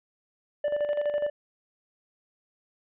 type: tone with tremolo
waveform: triangle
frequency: 587.3 Hz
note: D5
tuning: in tune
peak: -21 dBFS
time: 0.64-1.3 s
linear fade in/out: 5 ms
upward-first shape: square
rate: 12 Hz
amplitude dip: 55%
effects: resampled to 8000 Hz